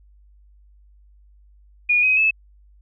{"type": "tone with pitch steps", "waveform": "sine", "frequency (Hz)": [2443, 2523, 2606], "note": ["D#7", "D#7", "E7"], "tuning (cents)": [-32, 23, -20], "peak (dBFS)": -14, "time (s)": [1.89, 2.31], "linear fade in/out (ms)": 10, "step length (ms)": 140, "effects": ["added 50 Hz sine -49 dBFS peak until 2.81 s"]}